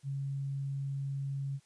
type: tone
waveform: sine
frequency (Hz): 138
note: C#3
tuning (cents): -7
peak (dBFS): -33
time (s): 0.03-1.6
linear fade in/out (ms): 50
effects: white hiss -68 dBFS RMS until 1.65 s + resampled to 22050 Hz